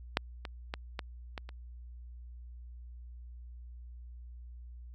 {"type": "clicks", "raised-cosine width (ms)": 0.3, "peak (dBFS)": [-10, -23, -19, -19, -22, -30], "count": 6, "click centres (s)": [0.171, 0.452, 0.739, 0.992, 1.378, 1.491], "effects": ["added 60 Hz sine -45 dBFS peak until 4.94 s"]}